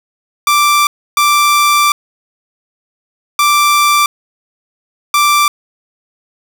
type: tone bursts at uneven times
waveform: sawtooth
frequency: 1174.7 Hz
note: D6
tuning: in tune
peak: -4 dBFS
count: 4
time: 0.47-0.87 / 1.17-1.92 / 3.39-4.06 / 5.14-5.48 s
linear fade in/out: 2 ms
effects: none